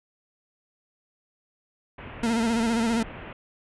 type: low-pass noise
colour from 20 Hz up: pink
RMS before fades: -40 dBFS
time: 1.98-3.33 s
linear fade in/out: 5 ms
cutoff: 2900 Hz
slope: 48 dB/octave
type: tone with vibrato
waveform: 40% pulse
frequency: 229.2 Hz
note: A#3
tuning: 29 cents flat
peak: -21 dBFS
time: 2.23-3.03 s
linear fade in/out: 5 ms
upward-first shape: sine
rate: 15 Hz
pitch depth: 62 cents each way
effects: resampled to 24000 Hz